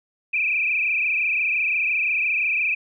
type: tone with frequency modulation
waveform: sine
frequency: 2470 Hz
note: D#7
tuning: 13 cents flat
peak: -19 dBFS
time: 0.33-2.75 s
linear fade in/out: 10 ms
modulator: 25.8 Hz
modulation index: 4.9
effects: none